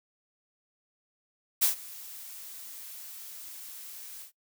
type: noise with ADSR envelope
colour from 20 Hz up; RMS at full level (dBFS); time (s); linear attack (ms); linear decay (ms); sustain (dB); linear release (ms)
blue; -22; 1.61-4.32; 19; 120; -22; 110
effects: noise-tail reverb RT60 0.1 s tail -20 dB re dry